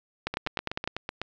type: two click trains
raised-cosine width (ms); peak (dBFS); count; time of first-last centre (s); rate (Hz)
0.3; -12 / -15; 7 / 8; 0.27-0.875 / 0.34-1.216; 9.91 / 7.99
effects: resampled to 16000 Hz + 7-bit